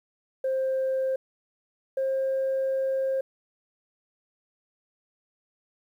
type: tone pair in turn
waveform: sine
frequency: 527 / 532.8 Hz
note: C5 / C5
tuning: +12 / +31 cents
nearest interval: unison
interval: 19 cents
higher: second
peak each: -22 dBFS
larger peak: neither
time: 0.44-1.16 / 1.97-3.21 s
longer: second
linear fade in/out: 5 ms
effects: tanh soft clip ceiling -21 dBFS + 10-bit

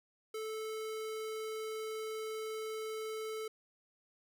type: tone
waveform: square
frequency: 437.3 Hz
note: A4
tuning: 11 cents flat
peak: -39 dBFS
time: 0.34-3.48 s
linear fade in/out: 5 ms
effects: none

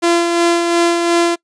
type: tone with tremolo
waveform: sawtooth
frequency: 341.6 Hz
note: F4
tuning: 38 cents flat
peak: -6 dBFS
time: 0.02-1.36 s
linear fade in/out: 20 ms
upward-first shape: sine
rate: 2.8 Hz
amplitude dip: 40%
effects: noise-tail reverb RT60 0.1 s tail -24 dB re dry + resampled to 22050 Hz

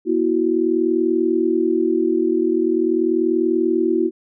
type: chord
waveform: sine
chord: B suspended fourth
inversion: none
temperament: equal with one note detuned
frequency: 240.6 / 329.6 / 370 Hz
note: B3 / E4 / F#4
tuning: -45 / 0 / 0 cents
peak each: -24 / -18 / -19 dBFS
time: 0.05-4.11 s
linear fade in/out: 50 ms
effects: none

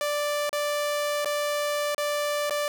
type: tone with dropouts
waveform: sawtooth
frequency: 587.3 Hz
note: D5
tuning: in tune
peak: -21 dBFS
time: 0.01-2.68 s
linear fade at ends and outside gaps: 1 ms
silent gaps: 0.494-0.529 / 1.247-1.257 / 1.947-1.98 / 2.497-2.507 s
effects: none

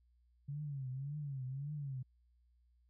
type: tone with vibrato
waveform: sine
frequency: 138.59 Hz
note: C#3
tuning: in tune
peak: -39 dBFS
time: 0.48-2.03 s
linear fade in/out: 10 ms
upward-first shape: triangle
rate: 1.8 Hz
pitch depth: 160 cents each way
effects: added 60 Hz sine -68 dBFS peak until 2.89 s

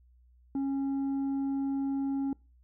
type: tone with tanh clipping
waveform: sine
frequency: 274 Hz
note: C#4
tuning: 20 cents flat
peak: -29 dBFS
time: 0.55-2.33 s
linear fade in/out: 2 ms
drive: 4 dB
effects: noise-tail reverb RT60 0.3 s tail -25 dB re dry + added 61 Hz sine -58 dBFS peak until 2.63 s

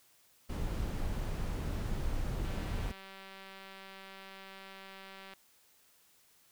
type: noise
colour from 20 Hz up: brown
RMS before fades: -35 dBFS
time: 0.49-2.92 s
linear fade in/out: 10 ms
type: click train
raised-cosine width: 0.3 ms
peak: -34 dBFS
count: 558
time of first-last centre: 2.45-5.336 s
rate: 193 Hz
effects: white hiss -66 dBFS RMS until 6.51 s

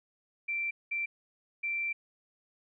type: tone bursts at uneven times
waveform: sine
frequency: 2349 Hz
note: D7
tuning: in tune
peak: -30 dBFS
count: 3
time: 0.48-0.71 / 0.91-1.06 / 1.63-1.93 s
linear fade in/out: 10 ms
effects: none

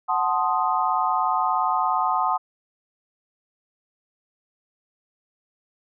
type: chord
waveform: sine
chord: F# diminished seventh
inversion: none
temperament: equal with one note detuned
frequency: 740 / 877 / 1046.5 / 1244.5 Hz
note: F#5 / A5 / C6 / Eb6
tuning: 0 / -6 / 0 / 0 cents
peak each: -25 dBFS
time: 0.08-2.38 s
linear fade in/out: 20 ms
effects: none

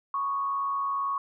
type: tone with frequency modulation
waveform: sine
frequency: 1108.7 Hz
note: C#6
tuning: in tune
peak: -26 dBFS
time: 0.14-1.18 s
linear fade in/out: 2 ms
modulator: 102 Hz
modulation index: 0.44
effects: none

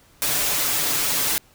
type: noise with comb filter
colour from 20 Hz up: white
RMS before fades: -22 dBFS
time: 0.22-1.38 s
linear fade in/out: 0 ms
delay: 6.9 ms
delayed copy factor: +0.9
effects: pink hiss -55 dBFS RMS until 1.54 s

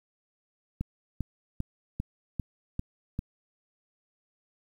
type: click train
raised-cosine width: 5 ms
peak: -18 dBFS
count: 7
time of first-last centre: 0.81-3.191 s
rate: 2.52 Hz
effects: 9-bit

